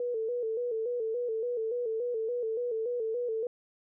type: tone with vibrato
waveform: sine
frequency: 465.2 Hz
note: A#4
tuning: 4 cents flat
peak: -29 dBFS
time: 0-3.47 s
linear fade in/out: 2 ms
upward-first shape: square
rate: 3.5 Hz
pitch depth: 79 cents each way
effects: none